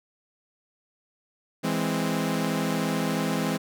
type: chord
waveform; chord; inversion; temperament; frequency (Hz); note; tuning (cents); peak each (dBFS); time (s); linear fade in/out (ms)
sawtooth; E augmented; none; equal; 164.81 / 207.7 / 261.6; E3 / G#3 / B#3; 0 / 0 / 0; -25; 1.63-3.58; 20
effects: none